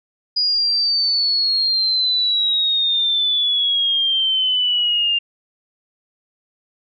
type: exponential sweep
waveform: sine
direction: down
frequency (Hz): 4916 to 2794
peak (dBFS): -15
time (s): 0.36-5.19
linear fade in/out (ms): 10
effects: none